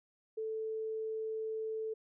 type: tone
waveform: sine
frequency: 440 Hz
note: A4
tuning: in tune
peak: -35 dBFS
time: 0.37-1.94 s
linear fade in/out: 10 ms
effects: none